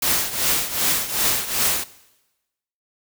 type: noise with tremolo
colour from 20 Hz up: white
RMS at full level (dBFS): -18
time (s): 0.02-1.84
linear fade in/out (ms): 5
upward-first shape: triangle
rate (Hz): 2.6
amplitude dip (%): 80
effects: noise-tail reverb RT60 1.0 s tail -19 dB re dry